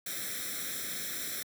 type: noise with comb filter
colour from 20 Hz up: white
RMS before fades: -37 dBFS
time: 0.06-1.43 s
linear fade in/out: 5 ms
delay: 0.53 ms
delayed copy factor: +0.95
effects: high-pass 150 Hz 12 dB/octave